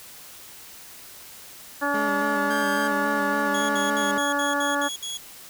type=harmonic tone; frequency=285.7 Hz; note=D4; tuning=48 cents flat; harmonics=1 / 2 / 3 / 4 / 5 / 6; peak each=-29 / -29 / -29 / -29 / -29 / -29 dBFS; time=1.81-4.89 s; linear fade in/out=20 ms
type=tone with vibrato; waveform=25% pulse; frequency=207.7 Hz; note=G#3; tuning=in tune; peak=-26 dBFS; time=1.94-4.18 s; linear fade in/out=2 ms; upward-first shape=square; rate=3.6 Hz; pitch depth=39 cents each way
type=tone; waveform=sawtooth; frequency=1600 Hz; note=G6; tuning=35 cents sharp; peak=-27 dBFS; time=2.5-2.88 s; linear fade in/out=10 ms
type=tone bursts; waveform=25% pulse; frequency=3339 Hz; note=G#7; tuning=9 cents sharp; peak=-26 dBFS; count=8; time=3.54-5.174 s; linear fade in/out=5 ms; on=150 ms; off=62 ms
effects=white hiss -44 dBFS RMS until 5.49 s